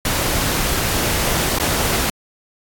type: noise with dropouts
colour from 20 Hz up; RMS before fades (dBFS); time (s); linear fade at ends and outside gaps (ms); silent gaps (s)
pink; -19; 0.05-2.1; 2; 1.586-1.598
effects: AAC 64 kbps